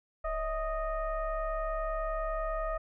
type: tone with frequency modulation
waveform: sine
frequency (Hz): 641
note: E5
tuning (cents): -49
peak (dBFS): -30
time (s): 0.24-2.78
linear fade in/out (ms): 10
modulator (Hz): 606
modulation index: 1.2
effects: none